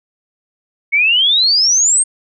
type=exponential sweep; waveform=sine; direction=up; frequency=2186 to 8690 Hz; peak=-9 dBFS; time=0.92-2.04 s; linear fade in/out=20 ms; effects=none